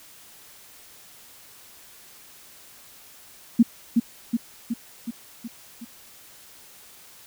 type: tone with echo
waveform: sine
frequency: 233.1 Hz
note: A#3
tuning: in tune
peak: -10 dBFS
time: 3.59-3.63 s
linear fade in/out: 10 ms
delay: 370 ms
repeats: 6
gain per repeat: -4 dB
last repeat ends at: 5.85 s
effects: white hiss -49 dBFS RMS until 7.26 s